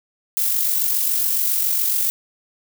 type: noise with amplitude modulation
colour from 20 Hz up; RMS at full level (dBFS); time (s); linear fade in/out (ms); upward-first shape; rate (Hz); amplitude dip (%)
violet; -18; 0.37-2.1; 0; sine; 47.2; 40
effects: none